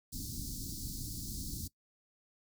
pink band-stop noise, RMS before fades -41 dBFS, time 0.12-1.68 s, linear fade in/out 10 ms, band 310 to 4300 Hz, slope 48 dB/octave, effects noise-tail reverb RT60 0.1 s tail -19 dB re dry

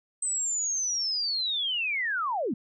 sine linear sweep, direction down, 8210 to 185 Hz, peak -26 dBFS, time 0.22-2.54 s, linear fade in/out 5 ms, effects none

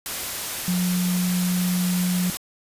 sine tone in noise, 180 Hz, F#3, 47 cents flat, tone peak -20 dBFS, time 0.68-2.3 s, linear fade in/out 0 ms, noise white, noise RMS -29 dBFS, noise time 0.06-2.37 s, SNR +6 dB, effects resampled to 32000 Hz

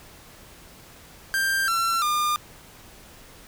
45% pulse tone with pitch steps, 1583 / 1353 / 1206 Hz, G6 / E6 / D6, +17 / +45 / +46 cents, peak -21 dBFS, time 1.34-2.36 s, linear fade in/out 0 ms, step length 340 ms, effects pink hiss -48 dBFS RMS until 3.47 s

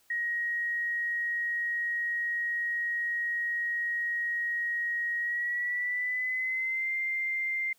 sine tone with pitch glide, 1888 to 2095 Hz, A#6 to C7, +22 to +2 cents, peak -28 dBFS, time 0.1-7.73 s, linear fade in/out 5 ms, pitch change +180 cents, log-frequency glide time 5.19-6.92 s, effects white hiss -66 dBFS RMS until 7.78 s

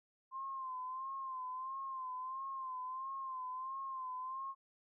sine tone with vibrato, 1046.5 Hz, C6, in tune, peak -40 dBFS, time 0.31-4.55 s, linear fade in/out 50 ms, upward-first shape sine, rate 1.5 Hz, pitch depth 57 cents each way, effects none

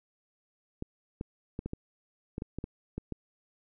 clicks, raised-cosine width 3 ms, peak -22 dBFS, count 11, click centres 0.824 / 1.211 / 1.591 / 1.66 / 1.734 / 2.381 / 2.421 / 2.586 / 2.641 / 2.98 / 3.123 s, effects none

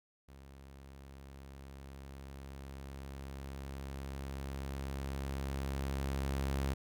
sawtooth tone with level ramp, 68.1 Hz, C#2, 30 cents flat, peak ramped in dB -49 to -28 dBFS, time 0.28-6.74 s, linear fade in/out 10 ms, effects none

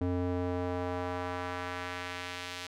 square tone with band-pass filter sweep, 89.4 Hz, F2, 41 cents sharp, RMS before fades -35 dBFS, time 0.01-2.67 s, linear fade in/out 5 ms, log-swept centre 300 to 3700 Hz, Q 0.9, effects none

